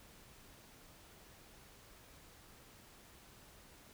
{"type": "silence", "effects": ["pink hiss -60 dBFS RMS until 3.93 s"]}